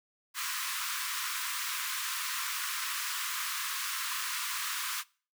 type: high-pass noise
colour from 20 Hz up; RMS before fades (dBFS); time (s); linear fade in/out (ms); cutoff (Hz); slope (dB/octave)
pink; -35; 0.34-5.04; 50; 1000; 96
effects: noise-tail reverb RT60 0.4 s tail -23 dB re dry